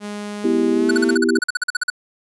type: tone with pitch glide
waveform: sawtooth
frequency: 206.9 to 225.6 Hz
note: G#3 to A3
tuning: -6 to +44 cents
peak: -23 dBFS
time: 0-1.18 s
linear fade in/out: 50 ms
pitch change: +150 cents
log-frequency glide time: 0.71-1.07 s
type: chord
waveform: sine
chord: E minor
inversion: second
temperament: equal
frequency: 246.9 / 329.6 / 392 Hz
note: B3 / E4 / G4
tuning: 0 / 0 / 0 cents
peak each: -19 dBFS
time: 0.44-1.39 s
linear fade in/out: 5 ms
type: tone bursts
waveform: square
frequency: 1476 Hz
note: F#6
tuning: 5 cents flat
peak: -17 dBFS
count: 16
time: 0.89-1.901 s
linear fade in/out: 5 ms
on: 21 ms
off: 45 ms
effects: resampled to 24000 Hz